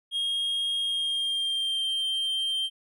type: tone with pitch glide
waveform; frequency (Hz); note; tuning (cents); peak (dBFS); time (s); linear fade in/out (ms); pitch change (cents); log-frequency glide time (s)
triangle; 3252 to 3152; G#7 to G7; -37 to +9; -24; 0.11-2.7; 50; -54; 0.79-1.9
effects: none